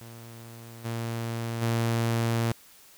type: tone with level steps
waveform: sawtooth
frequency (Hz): 115.6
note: A#2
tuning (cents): -14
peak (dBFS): -39 / -26 / -20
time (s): 0.01-2.52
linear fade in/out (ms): 0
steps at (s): 0.84 / 1.61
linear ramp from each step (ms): 20
effects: white hiss -54 dBFS RMS until 2.97 s